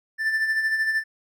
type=tone with tremolo; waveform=triangle; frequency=1769 Hz; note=A6; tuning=9 cents sharp; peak=-17 dBFS; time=0.18-1.04 s; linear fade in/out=50 ms; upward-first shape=sine; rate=13 Hz; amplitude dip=50%; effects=none